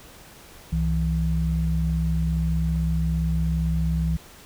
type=tone pair together; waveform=sine; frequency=65.41 / 162.98 Hz; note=C2 / E3; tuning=0 / -19 cents; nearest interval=octave + major third; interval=1581 cents; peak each=-23 dBFS; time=0.72-4.17 s; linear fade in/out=10 ms; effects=pink hiss -47 dBFS RMS until 4.45 s